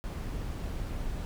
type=noise; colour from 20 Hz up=brown; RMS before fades=-35 dBFS; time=0.04-1.25 s; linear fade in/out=0 ms; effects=none